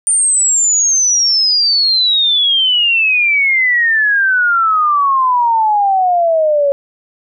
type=exponential sweep; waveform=sine; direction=down; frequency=9110 to 554.4 Hz; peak=-9 dBFS; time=0.07-6.72 s; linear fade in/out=0 ms; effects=none